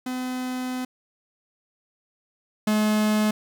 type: tone pair in turn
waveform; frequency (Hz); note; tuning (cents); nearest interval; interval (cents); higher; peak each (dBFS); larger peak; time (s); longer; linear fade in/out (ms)
45% pulse; 253.8 / 213.4; B3 / G#3; +47 / +47; minor third; 300; first; -27 / -19; second; 0.06-0.85 / 2.67-3.31; first; 5
effects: 10-bit